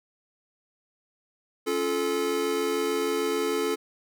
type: chord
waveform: square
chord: Db augmented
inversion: none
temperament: just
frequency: 277.2 / 346.5 / 433.1 Hz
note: Db4 / F4 / A4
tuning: 0 / -14 / -27 cents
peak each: -33 / -32 / -27 dBFS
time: 1.66-3.76 s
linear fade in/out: 20 ms
effects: none